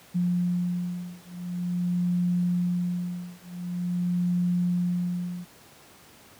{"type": "beating tone pair", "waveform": "sine", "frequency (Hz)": [176.9, 177.36], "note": ["F3", "F3"], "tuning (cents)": [23, 27], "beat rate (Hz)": 0.46, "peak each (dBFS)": -27, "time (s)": [0.14, 5.45], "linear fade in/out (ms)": 20, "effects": ["pink hiss -52 dBFS RMS until 6.39 s", "high-pass 100 Hz 12 dB/octave"]}